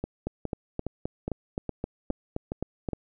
two click trains, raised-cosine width 2 ms, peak -16 / -17 dBFS, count 11 / 8, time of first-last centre 0.27-2.888 / 0.04-2.933 s, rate 3.82 / 2.42 Hz, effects none

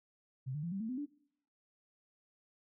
sine tone with pitch steps, 130.81 / 149.4 / 170.62 / 194.86 / 222.6 / 254.2 / 290.3 Hz, C3 / D3 / F3 / G3 / A3 / C4 / D4, 0 / +30 / -40 / -10 / +20 / -50 / -20 cents, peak -36 dBFS, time 0.46-1.062 s, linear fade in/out 20 ms, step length 86 ms, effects noise-tail reverb RT60 0.7 s tail -23 dB re dry

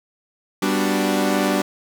sawtooth chord, G major seventh, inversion none, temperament equal, 196 / 246.9 / 293.7 / 370 Hz, G3 / B3 / D4 / F#4, 0 / 0 / 0 / 0 cents, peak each -18 / -22 / -18 / -22 dBFS, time 0.62-1.62 s, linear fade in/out 5 ms, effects none

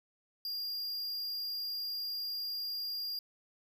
square tone, 4810 Hz, D8, 41 cents sharp, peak -36 dBFS, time 0.45-3.19 s, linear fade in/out 2 ms, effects 13-bit

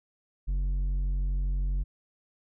square tone with low-pass filter, 46.25 Hz, F#1, in tune, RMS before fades -28 dBFS, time 0.47-1.84 s, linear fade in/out 20 ms, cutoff 110 Hz, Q 0.61, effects none

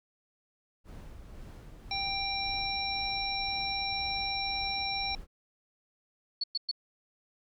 brown noise with tremolo, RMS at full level -45 dBFS, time 0.84-5.27 s, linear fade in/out 50 ms, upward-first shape sine, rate 1.9 Hz, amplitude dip 35%
harmonic tone, 788 Hz, G5, 9 cents sharp, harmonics 1 / 3 / 5 / 7, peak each -36 / -36 / -36 / -36 dBFS, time 1.91-5.15 s, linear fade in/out 2 ms
sine tone bursts, 4413 Hz, C#8, 9 cents flat, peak -28 dBFS, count 3, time 6.41-6.714 s, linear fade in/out 5 ms, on 28 ms, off 110 ms
effects none

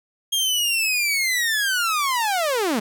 sawtooth linear sweep, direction down, 3253 to 196 Hz, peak -16 dBFS, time 0.32-2.8 s, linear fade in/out 10 ms, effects none

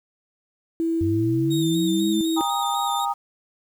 sine tone with pitch glide, 329.6 to 324.9 Hz, E4 to E4, 0 to -25 cents, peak -20 dBFS, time 0.8-2.41 s, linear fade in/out 0 ms, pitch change -25 cents, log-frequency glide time 1.17-2.17 s
sine linear sweep, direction up, 90.4 to 217.9 Hz, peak -23 dBFS, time 1.01-2.21 s, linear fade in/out 0 ms
sawtooth tone with vibrato, 3670 Hz, A#7, 28 cents flat, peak -27 dBFS, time 1.5-3.06 s, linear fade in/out 20 ms, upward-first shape square, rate 4 Hz, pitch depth 35 cents each way
sine chord, Eb major, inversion first, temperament equal with one note detuned, 802.8 / 932.3 / 1244.5 Hz, G5 / Bb5 / Eb6, +41 / 0 / 0 cents, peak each -25 / -26 / -27 dBFS, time 2.36-3.14 s, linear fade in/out 20 ms
effects 8-bit

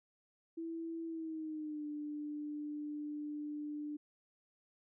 sine tone with pitch glide, 329.6 to 297.1 Hz, E4 to D4, 0 to +20 cents, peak -39 dBFS, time 0.57-3.97 s, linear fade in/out 10 ms, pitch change -180 cents, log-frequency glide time 1.06-1.86 s, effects none

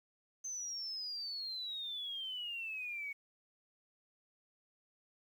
sine exponential sweep, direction down, 6272 to 2217 Hz, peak -39 dBFS, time 0.44-3.13 s, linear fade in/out 10 ms, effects 11-bit

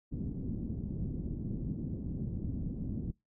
white low-pass noise, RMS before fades -37 dBFS, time 0.11-3.12 s, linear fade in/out 20 ms, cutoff 250 Hz, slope 24 dB/octave, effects noise-tail reverb RT60 0.2 s tail -24 dB re dry

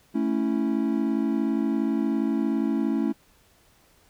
triangle chord, A major, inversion none, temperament equal, 220 / 277.2 / 329.6 Hz, A3 / C#4 / E4, 0 / 0 / 0 cents, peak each -24 / -24 / -26 dBFS, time 0.14-3.13 s, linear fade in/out 20 ms, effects pink hiss -60 dBFS RMS until 4.09 s

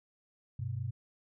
sine tone pair together, 99.6 / 126.2 Hz, G2 / B2, +28 / +38 cents, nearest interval major third, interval 410 cents, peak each -37 / -36 dBFS, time 0.59-0.91 s, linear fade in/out 5 ms, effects none

